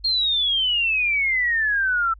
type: exponential sweep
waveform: sine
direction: down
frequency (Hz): 4273 to 1319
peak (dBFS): -18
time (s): 0.04-2.14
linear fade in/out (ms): 10
effects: added 50 Hz sine -42 dBFS peak until 2.19 s